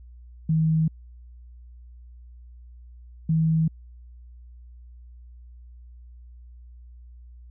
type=tone pair in turn; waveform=sine; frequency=159.2 / 160.4 Hz; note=D#3 / E3; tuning=+40 / -47 cents; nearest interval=unison; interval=13 cents; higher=second; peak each=-18 dBFS; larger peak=neither; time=0.49-0.88 / 3.29-3.68 s; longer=neither; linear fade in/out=5 ms; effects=added 60 Hz sine -43 dBFS peak until 7.5 s